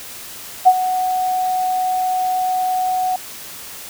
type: tone with ADSR envelope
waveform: sine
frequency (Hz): 740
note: F#5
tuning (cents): 0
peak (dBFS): -3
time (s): 0.65-3.16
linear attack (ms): 25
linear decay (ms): 52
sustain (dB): -13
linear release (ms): 3
effects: white hiss -34 dBFS RMS until 3.89 s